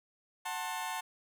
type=chord; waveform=sawtooth; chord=F# diminished; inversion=none; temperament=just; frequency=740 / 888 / 1065.6 Hz; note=F#5 / A5 / C6; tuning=0 / +16 / +31 cents; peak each=-37 / -34 / -38 dBFS; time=0.45-1.01 s; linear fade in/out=10 ms; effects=none